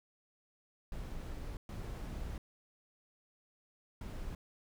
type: noise bursts at uneven times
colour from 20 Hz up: brown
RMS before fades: -42 dBFS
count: 3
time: 0.92-1.57 / 1.69-2.38 / 4.01-4.35 s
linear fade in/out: 2 ms
effects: none